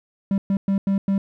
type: tone bursts at uneven times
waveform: triangle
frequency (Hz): 196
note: G3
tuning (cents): 0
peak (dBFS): -15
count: 5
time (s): 0.31-0.38 / 0.5-0.57 / 0.68-0.78 / 0.87-0.98 / 1.08-1.18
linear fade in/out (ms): 2
effects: none